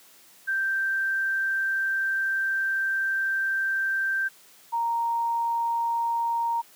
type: tone pair in turn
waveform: sine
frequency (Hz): 1568 / 930.6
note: G6 / A#5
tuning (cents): 0 / -3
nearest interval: major sixth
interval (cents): 903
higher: first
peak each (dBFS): -23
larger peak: neither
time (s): 0.47-4.29 / 4.72-6.62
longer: first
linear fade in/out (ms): 20
effects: white hiss -54 dBFS RMS until 6.75 s + high-pass 150 Hz 12 dB/octave